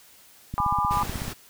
click train, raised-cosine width 5 ms, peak -19 dBFS, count 13, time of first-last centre 0.54-1.281 s, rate 16.2 Hz
sine chord, G# diminished, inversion none, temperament just, 830.6 / 996.7 / 1196.1 Hz, G#5 / B5 / D6, 0 / +16 / +31 cents, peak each -27 / -26 / -25 dBFS, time 0.58-1.03 s, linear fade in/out 0 ms
pink noise, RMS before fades -35 dBFS, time 0.9-1.34 s, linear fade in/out 20 ms
effects white hiss -53 dBFS RMS until 1.49 s

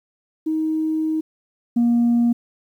sine tone pair in turn, 314.9 / 236.9 Hz, D#4 / A#3, +21 / +28 cents, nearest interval perfect fourth, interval 493 cents, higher first, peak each -18 / -12 dBFS, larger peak second, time 0.46-1.21 / 1.76-2.33 s, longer first, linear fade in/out 10 ms, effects tanh soft clip ceiling -12 dBFS + 9-bit

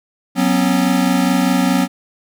square chord, F# suspended fourth, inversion none, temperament equal with one note detuned, 185 / 246.9 / 271.8 Hz, F#3 / B3 / C#4, 0 / 0 / -34 cents, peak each -18 dBFS, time 0.35-1.88 s, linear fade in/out 50 ms, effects none

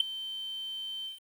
sine tone with ADSR envelope, 3099 Hz, G7, 21 cents flat, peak -15 dBFS, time 0-1.2 s, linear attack 5 ms, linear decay 7 ms, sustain -20 dB, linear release 140 ms, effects tanh soft clip ceiling -17 dBFS + 9-bit

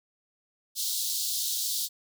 pink high-pass noise, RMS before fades -30 dBFS, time 0.75-1.89 s, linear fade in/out 50 ms, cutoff 3600 Hz, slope 48 dB/octave, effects none

